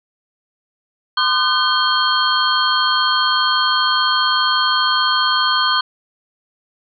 sine tone cluster, 1027 / 1212 / 1513 / 3186 / 4324 Hz, C6 / D#6 / F#6 / G7 / C#8, -33 / -46 / +38 / +27 / -44 cents, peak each -20 dBFS, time 1.17-5.81 s, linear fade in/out 5 ms, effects none

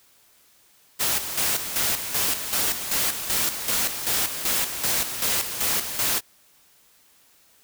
white noise with tremolo, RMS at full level -23 dBFS, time 0.99-6.21 s, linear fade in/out 20 ms, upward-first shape square, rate 2.6 Hz, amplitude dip 60%, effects white hiss -58 dBFS RMS until 7.63 s

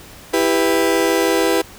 35% pulse chord, E minor, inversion none, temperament just, 329.6 / 395.6 / 494.4 Hz, E4 / G4 / B4, 0 / +16 / +2 cents, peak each -17 dBFS, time 0.33-1.62 s, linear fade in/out 10 ms, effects pink hiss -40 dBFS RMS until 1.78 s

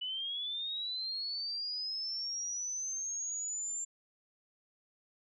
sine linear sweep, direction up, 2956 to 7330 Hz, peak -35 dBFS, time 0.01-3.85 s, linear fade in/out 10 ms, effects none

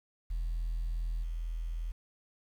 sine tone with level steps, 41.2 Hz, E1, in tune, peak -29 / -32 dBFS, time 0.3-1.92 s, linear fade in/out 10 ms, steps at 1.22 s, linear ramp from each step 20 ms, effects tanh soft clip ceiling -29 dBFS + 10-bit

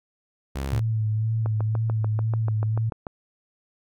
sawtooth tone, 68 Hz, C#2, 33 cents flat, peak -23 dBFS, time 0.55-0.8 s, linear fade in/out 10 ms
sine tone with vibrato, 110 Hz, A2, in tune, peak -21 dBFS, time 0.72-2.9 s, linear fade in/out 10 ms, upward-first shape sine, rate 2 Hz, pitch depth 35 cents each way
click train, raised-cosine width 1 ms, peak -18 dBFS, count 12, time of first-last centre 1.46-3.068 s, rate 6.84 Hz
effects none

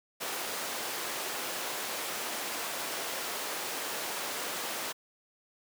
pink high-pass noise, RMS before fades -36 dBFS, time 0.2-4.93 s, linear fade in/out 20 ms, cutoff 450 Hz, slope 12 dB/octave, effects none

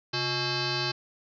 sine tone with frequency modulation, 2093 Hz, C7, in tune, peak -26 dBFS, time 0.13-0.92 s, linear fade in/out 10 ms, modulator 490 Hz, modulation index 5.9, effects none

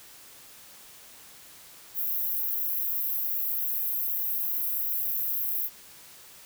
pink high-pass noise, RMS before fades -29 dBFS, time 1.94-5.7 s, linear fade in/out 50 ms, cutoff 12000 Hz, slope 96 dB/octave, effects white hiss -50 dBFS RMS until 6.45 s

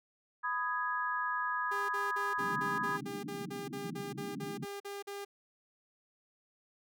sine chord, G# minor, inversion first, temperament just, 996.7 / 1245.9 / 1661.2 Hz, B5 / D#6 / G#6, +16 / +2 / 0 cents, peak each -36 dBFS, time 0.43-2.98 s, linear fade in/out 20 ms
sawtooth tone bursts, 402 Hz, G4, 44 cents sharp, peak -36 dBFS, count 16, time 1.71-5.25 s, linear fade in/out 10 ms, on 180 ms, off 44 ms
white band-pass noise, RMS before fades -43 dBFS, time 2.38-4.65 s, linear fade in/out 0 ms, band 130 to 320 Hz, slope 96 dB/octave
effects none

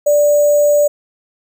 sine tone with sample-and-hold, 587 Hz, D5, 1 cent flat, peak -8 dBFS, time 0.06-0.88 s, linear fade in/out 10 ms, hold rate 7350 Hz, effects none

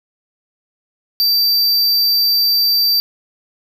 square tone, 4665 Hz, D8, 12 cents flat, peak -12 dBFS, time 1.2-3 s, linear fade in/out 0 ms, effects none

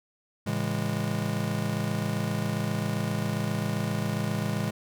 square chord, A major seventh, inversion none, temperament just, 110 / 137.5 / 165 / 206.2 Hz, A2 / C#3 / E3 / G#3, 0 / -14 / +2 / -12 cents, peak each -33 / -34 / -34 / -32 dBFS, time 0.46-4.71 s, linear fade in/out 10 ms, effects none

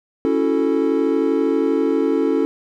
triangle chord, F# minor seventh, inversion second, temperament equal, 277.2 / 329.6 / 370 / 440 Hz, C#4 / E4 / F#4 / A4, 0 / 0 / 0 / 0 cents, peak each -18 / -19 / -23 / -18 dBFS, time 0.25-2.45 s, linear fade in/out 0 ms, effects none

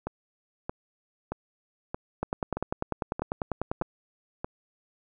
two click trains, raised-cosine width 1 ms, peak -17 / -14 dBFS, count 8 / 17, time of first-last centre 0.07-4.445 / 2.23-3.814 s, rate 1.6 / 10.1 Hz, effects none

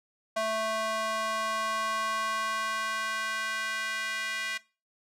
square tone with high-pass filter sweep, 220 Hz, A3, in tune, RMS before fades -31 dBFS, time 0.36-4.58 s, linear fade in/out 10 ms, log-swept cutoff 720 to 1900 Hz, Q 2.3, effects noise-tail reverb RT60 0.3 s tail -19 dB re dry + low-pass 10000 Hz 12 dB/octave

